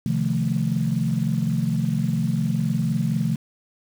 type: chord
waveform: sine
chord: F dominant seventh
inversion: second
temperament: equal with one note detuned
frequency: 130.81 / 154.94 / 174.61 / 220 Hz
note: C3 / Eb3 / F3 / A3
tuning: 0 / -7 / 0 / 0 cents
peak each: -25 dBFS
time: 0.06-3.36 s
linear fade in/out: 2 ms
effects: tanh soft clip ceiling -10 dBFS + 7-bit